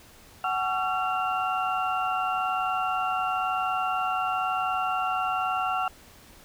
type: tone cluster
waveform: sine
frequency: 746 / 847 / 1123 / 1359 / 2773 Hz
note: F#5 / G#5 / C#6 / F6 / F7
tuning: +14 / +34 / +22 / -48 / -13 cents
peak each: -28 / -37 / -35 / -28 / -36 dBFS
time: 0.44-5.88 s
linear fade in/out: 2 ms
effects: pink hiss -52 dBFS RMS until 6.44 s